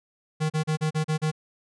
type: tone bursts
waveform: square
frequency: 155.56 Hz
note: D#3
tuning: in tune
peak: -23 dBFS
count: 7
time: 0.4-1.316 s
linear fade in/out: 20 ms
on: 100 ms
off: 36 ms
effects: resampled to 22050 Hz